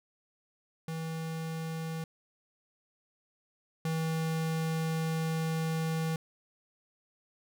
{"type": "tone pair in turn", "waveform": "square", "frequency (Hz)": [161.8, 161.15], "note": ["E3", "E3"], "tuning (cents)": [-32, -39], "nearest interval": "unison", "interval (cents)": 7, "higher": "first", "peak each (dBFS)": [-35, -30], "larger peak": "second", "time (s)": [[0.88, 2.04], [3.85, 6.16]], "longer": "second", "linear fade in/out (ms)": 2, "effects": []}